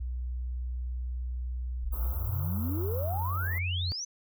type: tone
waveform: sine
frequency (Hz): 61.74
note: B1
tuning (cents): 0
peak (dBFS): -31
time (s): 0-2.29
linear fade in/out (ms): 10
type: exponential sweep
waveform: sine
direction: up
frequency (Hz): 36.58 to 6200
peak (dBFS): -33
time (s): 1.83-4.05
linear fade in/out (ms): 10
type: band-stop noise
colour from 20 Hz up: white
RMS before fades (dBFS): -41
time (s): 1.92-3.59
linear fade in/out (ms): 10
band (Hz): 1400 to 12000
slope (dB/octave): 96
type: tone with vibrato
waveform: sine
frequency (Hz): 89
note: F2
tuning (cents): +33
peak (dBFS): -29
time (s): 2.29-3.92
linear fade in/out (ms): 0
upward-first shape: square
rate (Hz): 2.2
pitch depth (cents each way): 14
effects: none